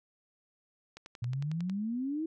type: click train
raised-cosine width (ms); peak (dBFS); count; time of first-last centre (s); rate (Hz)
0.2; -29; 9; 0.97-1.697; 11
type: exponential sweep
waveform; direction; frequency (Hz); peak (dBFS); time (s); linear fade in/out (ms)
sine; up; 116.54 to 329.1; -31; 1.22-2.26; 5
effects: none